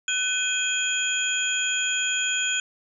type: tone cluster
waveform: sine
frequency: 1508 / 2507 / 3237 / 6950 Hz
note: F#6 / D#7 / G#7 / A8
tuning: +32 / +12 / -45 / -22 cents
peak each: -28 dBFS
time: 0.08-2.6 s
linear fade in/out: 2 ms
effects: none